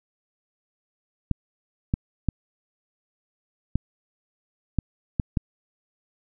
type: clicks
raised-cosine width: 5 ms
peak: -9 dBFS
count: 7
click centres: 1.313 / 1.939 / 2.287 / 3.756 / 4.787 / 5.198 / 5.372 s
effects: none